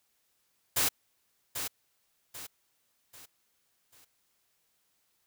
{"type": "noise with echo", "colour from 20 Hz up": "white", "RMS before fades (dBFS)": -27, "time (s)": [0.76, 0.89], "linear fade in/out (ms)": 10, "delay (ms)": 790, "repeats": 4, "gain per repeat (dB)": -8, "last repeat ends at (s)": 4.05, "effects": ["white hiss -74 dBFS RMS until 5.26 s"]}